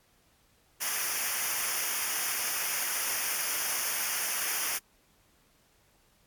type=noise with comb filter; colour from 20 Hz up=white; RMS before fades=-31 dBFS; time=0.8-4.79 s; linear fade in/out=20 ms; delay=0.25 ms; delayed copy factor=-0.8; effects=pink hiss -66 dBFS RMS until 6.26 s + AAC 64 kbps